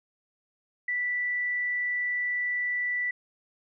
sine tone, 1969 Hz, B6, 6 cents flat, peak -26 dBFS, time 0.88-3.11 s, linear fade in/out 5 ms, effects none

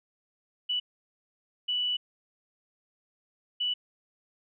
sine tone bursts at uneven times, 2960 Hz, F#7, in tune, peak -26 dBFS, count 3, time 0.69-0.8 / 1.68-1.97 / 3.6-3.74 s, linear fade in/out 10 ms, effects none

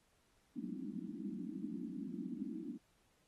pink band-pass noise, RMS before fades -44 dBFS, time 0.55-2.78 s, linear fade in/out 20 ms, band 180 to 330 Hz, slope 96 dB/octave, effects pink hiss -75 dBFS RMS until 3.27 s + AAC 32 kbps

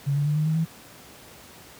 sine tone with pitch steps, 140.3 / 144.49 / 148.81 / 153.26 / 157.85 / 162.56 Hz, C#3 / D3 / D3 / D#3 / D#3 / E3, +21 / -28 / +23 / -26 / +25 / -24 cents, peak -20 dBFS, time 0.06-0.654 s, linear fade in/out 20 ms, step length 99 ms, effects pink hiss -47 dBFS RMS until 1.79 s + high-pass 80 Hz 12 dB/octave

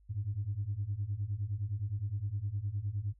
sine beating tone pair, 96.6 / 106.3 Hz, G2 / G#2, -25 / +41 cents, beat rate 9.7 Hz, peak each -36 / -34 dBFS, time 0.09-3.14 s, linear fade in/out 20 ms, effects tanh soft clip ceiling -26 dBFS + added 50 Hz sine -60 dBFS peak until 3.19 s

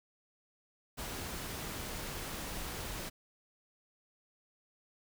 pink noise, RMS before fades -41 dBFS, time 0.97-3.1 s, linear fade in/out 20 ms, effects none

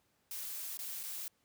blue noise with dropouts, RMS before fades -42 dBFS, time 0.31-1.28 s, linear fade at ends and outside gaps 1 ms, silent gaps 0.772-0.79 / 1.031-1.036 s, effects pink hiss -75 dBFS RMS until 1.44 s + high-pass 80 Hz 12 dB/octave

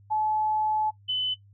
sine tone pair in turn, 860 / 3018 Hz, A5 / F#7, -40 / +34 cents, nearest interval octave + minor seventh, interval 2174 cents, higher second, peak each -23 dBFS, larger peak neither, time 0.1-0.91 / 1.08-1.35 s, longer first, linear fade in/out 20 ms, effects noise-tail reverb RT60 0.1 s tail -17 dB re dry + added 100 Hz sine -52 dBFS peak until 1.53 s

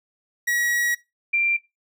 45% pulse / sine tone pair in turn, 1913 / 2368 Hz, A#6 / D7, +44 / +14 cents, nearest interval major third, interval 370 cents, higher second, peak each -20 / -17 dBFS, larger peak second, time 0.47-0.95 / 1.33-1.57 s, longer first, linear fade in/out 10 ms, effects noise-tail reverb RT60 0.2 s tail -19 dB re dry

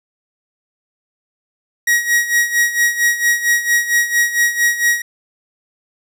45% pulse tone with tremolo, 1900 Hz, A#6, 33 cents sharp, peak -10 dBFS, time 1.87-5.02 s, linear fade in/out 5 ms, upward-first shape sine, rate 4.4 Hz, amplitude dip 75%, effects none

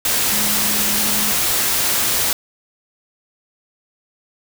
sine tone in noise, 208.5 Hz, G#3, 7 cents sharp, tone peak -28 dBFS, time 0.32-1.32 s, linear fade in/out 2 ms, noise white, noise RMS -18 dBFS, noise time 0.05-2.33 s, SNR -13 dB, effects none

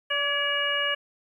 harmonic tone with a mistuned harmonic, 576 Hz, D5, 34 cents flat, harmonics 1 / 2 / 3 / 4 / 5, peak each -32 / -33 / -28 / -33 / -27 dBFS, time 0.1-0.95 s, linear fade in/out 10 ms, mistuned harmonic 3, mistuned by -40 cents, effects 10-bit

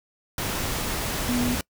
sine tone in noise, 244.8 Hz, B3, 15 cents flat, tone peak -23 dBFS, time 1.29-1.55 s, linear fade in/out 2 ms, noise pink, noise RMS -28 dBFS, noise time 0.38-1.61 s, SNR +2 dB, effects noise-tail reverb RT60 0.1 s tail -25 dB re dry

